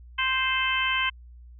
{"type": "harmonic tone with a mistuned harmonic", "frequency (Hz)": 523.3, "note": "C5", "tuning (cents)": 0, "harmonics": [2, 3, 4, 5, 6], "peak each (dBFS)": [-29, -29, -29, -29, -29], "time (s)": [0.18, 1.1], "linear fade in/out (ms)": 10, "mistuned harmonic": 6, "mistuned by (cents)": -30, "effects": ["added 60 Hz sine -44 dBFS peak until 1.59 s"]}